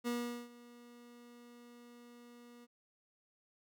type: tone with ADSR envelope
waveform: 30% pulse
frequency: 240 Hz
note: B3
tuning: 49 cents flat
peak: -31 dBFS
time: 0.04-2.67 s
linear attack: 33 ms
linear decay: 410 ms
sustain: -21 dB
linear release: 35 ms
effects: none